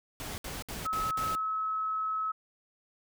pink noise bursts, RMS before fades -39 dBFS, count 5, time 0.2-1.352 s, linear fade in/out 0 ms, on 180 ms, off 63 ms
sine tone, 1290 Hz, E6, 38 cents flat, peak -29 dBFS, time 0.85-2.32 s, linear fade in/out 10 ms
effects none

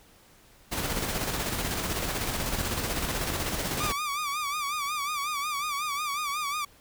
pink noise with tremolo, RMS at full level -29 dBFS, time 0.71-3.93 s, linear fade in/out 20 ms, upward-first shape square, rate 16 Hz, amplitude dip 35%
sawtooth tone with vibrato, 1174.7 Hz, D6, in tune, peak -25 dBFS, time 3.8-6.65 s, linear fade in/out 5 ms, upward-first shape sine, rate 5.5 Hz, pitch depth 88 cents each way
effects pink hiss -57 dBFS RMS until 6.8 s

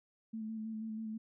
sine tone with vibrato, 220 Hz, A3, in tune, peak -38 dBFS, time 0.33-1.18 s, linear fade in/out 10 ms, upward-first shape square, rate 6.2 Hz, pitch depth 21 cents each way, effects none

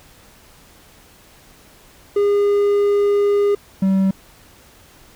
triangle tone pair in turn, 407.2 / 192.17 Hz, G#4 / G3, -34 / -34 cents, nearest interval octave + minor second, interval 1300 cents, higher first, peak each -11 dBFS, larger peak neither, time 2.16-3.55 / 3.82-4.11 s, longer first, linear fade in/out 5 ms, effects pink hiss -48 dBFS RMS until 5.15 s

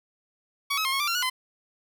15% pulse tone with pitch steps, 1126 / 1281 / 1064 / 1093 / 1178 / 1372 / 1456 / 1024 Hz, C#6 / E6 / C6 / C#6 / D6 / F6 / F#6 / C6, +27 / -50 / +29 / -25 / +5 / -31 / -28 / -38 cents, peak -18 dBFS, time 0.7-1.3 s, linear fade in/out 10 ms, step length 75 ms, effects none

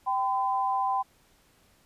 sine tone pair together, 780 / 1014.4 Hz, G5 / B5, -9 / +46 cents, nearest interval perfect fourth, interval 455 cents, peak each -27 dBFS, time 0.06-1.03 s, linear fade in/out 20 ms, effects pink hiss -63 dBFS RMS until 1.85 s + resampled to 32000 Hz

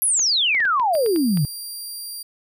sine exponential sweep, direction down, 11680 to 135.2 Hz, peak -16 dBFS, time 0.02-1.45 s, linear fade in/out 0 ms
clicks, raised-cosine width 0.3 ms, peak -19 dBFS, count 9, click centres 0.194 / 0.549 / 0.603 / 0.653 / 0.798 / 0.952 / 1.062 / 1.161 / 1.373 s
15% pulse tone, 4748 Hz, D8, 18 cents sharp, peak -24 dBFS, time 0.93-2.23 s, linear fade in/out 10 ms
effects none

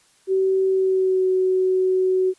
sine tone with pitch glide, 381.3 to 373.2 Hz, G4 to F#4, -48 to +15 cents, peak -16 dBFS, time 0.27-2.34 s, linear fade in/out 50 ms, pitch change -37 cents, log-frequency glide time 0.67-1.27 s, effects white hiss -58 dBFS RMS until 2.38 s + resampled to 24000 Hz

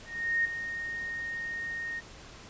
sine tone with ADSR envelope, 1853 Hz, A#6, 11 cents flat, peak -23 dBFS, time 0.05-2.01 s, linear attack 400 ms, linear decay 6 ms, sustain -10 dB, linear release 27 ms, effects pink hiss -49 dBFS RMS until 2.49 s + resampled to 16000 Hz

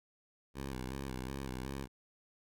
10% pulse tone with vibrato, 65.8 Hz, C2, 10 cents sharp, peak -31 dBFS, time 0.54-1.88 s, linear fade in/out 50 ms, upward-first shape square, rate 2.7 Hz, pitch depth 61 cents each way, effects none

